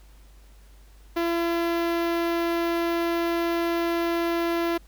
sawtooth tone with notch filter, 338.5 Hz, E4, 46 cents sharp, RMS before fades -25 dBFS, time 1.16-4.78 s, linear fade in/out 10 ms, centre 8000 Hz, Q 0.53, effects added 50 Hz sine -48 dBFS peak until 4.87 s + pink hiss -59 dBFS RMS until 4.87 s

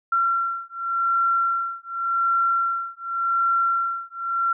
sine beating tone pair, 1364 / 1364.88 Hz, F6 / F6, -41 / -40 cents, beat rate 0.88 Hz, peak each -23 / -23 dBFS, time 0.12-4.53 s, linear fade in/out 5 ms, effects none

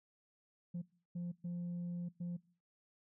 sine tone bursts at uneven times, 174.61 Hz, F3, in tune, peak -36 dBFS, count 4, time 0.74-0.82 / 1.15-1.32 / 1.44-2.09 / 2.2-2.37 s, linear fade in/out 10 ms, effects noise-tail reverb RT60 0.5 s tail -24 dB re dry + tanh soft clip ceiling -37 dBFS

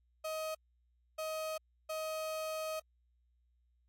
35% pulse tone bursts at uneven times, 630 Hz, D#5, 21 cents sharp, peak -35 dBFS, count 3, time 0.24-0.55 / 1.18-1.58 / 1.89-2.8 s, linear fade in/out 10 ms, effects added 60 Hz sine -70 dBFS peak until 3.88 s + AAC 64 kbps

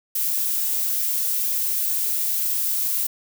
violet noise, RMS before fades -23 dBFS, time 0.15-3.07 s, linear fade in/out 5 ms, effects none

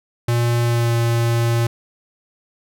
square tone with pitch glide, 118.8 to 117.03 Hz, A#2 to A#2, +33 to +7 cents, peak -16 dBFS, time 0.28-1.67 s, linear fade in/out 5 ms, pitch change -26 cents, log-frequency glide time 0.62-0.95 s, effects none

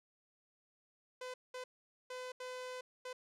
sawtooth tone bursts at uneven times, 506 Hz, B4, 42 cents sharp, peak -39 dBFS, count 5, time 1.21-1.34 / 1.54-1.64 / 2.1-2.32 / 2.4-2.81 / 3.05-3.13 s, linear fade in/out 5 ms, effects low-pass 8000 Hz 12 dB/octave

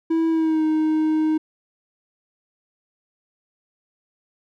triangle tone with pitch glide, 326.2 to 312.2 Hz, E4 to D#4, -18 to +6 cents, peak -15 dBFS, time 0.1-1.38 s, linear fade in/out 10 ms, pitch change -76 cents, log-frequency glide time 0.29-0.64 s, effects none

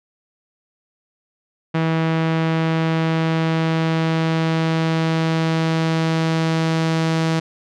sawtooth tone with low-pass filter sweep, 162 Hz, E3, 30 cents flat, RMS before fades -19 dBFS, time 1.74-7.4 s, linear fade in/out 10 ms, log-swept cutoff 2700 to 5500 Hz, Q 0.95, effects none

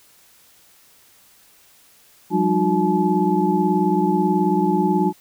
sine tone cluster, 179.1 / 197.5 / 306.6 / 362.9 / 859 Hz, F3 / G3 / D#4 / F#4 / A5, +44 / +13 / -25 / -34 / -42 cents, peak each -22 dBFS, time 2.3-5.13 s, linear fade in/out 50 ms, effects white hiss -53 dBFS RMS until 5.2 s

